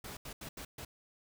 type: noise bursts at uneven times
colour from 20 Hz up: pink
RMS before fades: -45 dBFS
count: 5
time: 0.04-0.17 / 0.25-0.33 / 0.41-0.49 / 0.57-0.65 / 0.78-0.85 s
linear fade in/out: 5 ms
effects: none